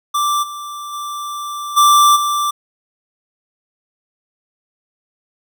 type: tone with level steps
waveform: square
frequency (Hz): 1174.7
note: D6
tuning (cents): 0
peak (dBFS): -15 / -27 / -24 / -8 / -16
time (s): 0.14-2.51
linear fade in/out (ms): 10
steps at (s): 0.42 / 0.92 / 1.76 / 2.15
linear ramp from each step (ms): 20
effects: none